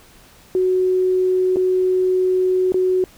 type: tone with dropouts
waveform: sine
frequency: 370 Hz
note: F#4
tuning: in tune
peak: -14 dBFS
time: 0.55-3.04 s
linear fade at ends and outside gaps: 1 ms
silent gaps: 1.56-1.568 / 2.721-2.743 s
effects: pink hiss -48 dBFS RMS until 3.17 s